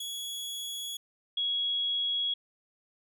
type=tone pair in turn; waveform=sawtooth / sine; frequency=3359 / 3328 Hz; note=G#7 / G#7; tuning=+19 / +3 cents; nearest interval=unison; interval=16 cents; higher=first; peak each=-32 / -27 dBFS; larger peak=second; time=0-0.97 / 1.37-2.34 s; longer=neither; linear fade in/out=5 ms; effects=none